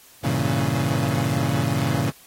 30% pulse chord, G diminished seventh, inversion none, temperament equal with one note detuned, 99.08 / 116.54 / 138.59 / 164.81 Hz, G2 / Bb2 / Db3 / Fb3, +19 / 0 / 0 / 0 cents, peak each -26 / -23 / -21 / -25 dBFS, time 0.23-2.11 s, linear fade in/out 20 ms, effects white hiss -50 dBFS RMS until 2.26 s + AAC 48 kbps

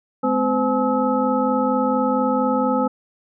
sine tone cluster, 213.4 / 257.7 / 513 / 851 / 1290 Hz, G#3 / C4 / C5 / G#5 / E6, +47 / -26 / -34 / +42 / -38 cents, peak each -25 / -21 / -22 / -24 / -25 dBFS, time 0.23-2.88 s, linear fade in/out 10 ms, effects none

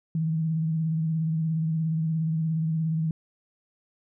sine tone with vibrato, 160.3 Hz, E3, 48 cents flat, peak -23 dBFS, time 0.15-3.11 s, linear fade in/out 2 ms, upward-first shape sine, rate 17 Hz, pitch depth 40 cents each way, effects none

